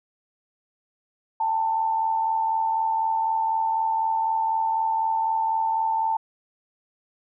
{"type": "tone pair together", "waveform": "sine", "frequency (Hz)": [807, 891], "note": ["G#5", "A5"], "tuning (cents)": [-50, 22], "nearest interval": "major second", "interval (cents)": 172, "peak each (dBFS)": [-31, -21], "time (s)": [1.4, 6.17], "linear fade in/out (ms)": 5, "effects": []}